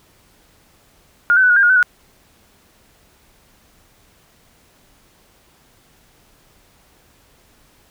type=tone with pitch steps; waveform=sine; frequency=1422 / 1527 / 1493 / 1445 / 1599 / 1434 / 1516 / 1454 Hz; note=F6 / G6 / F#6 / F#6 / G6 / F6 / F#6 / F#6; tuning=+31 / -46 / +15 / -41 / +34 / +45 / +42 / -31 cents; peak=-9 dBFS; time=1.3-1.828 s; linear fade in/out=0 ms; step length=66 ms; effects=pink hiss -54 dBFS RMS until 7.9 s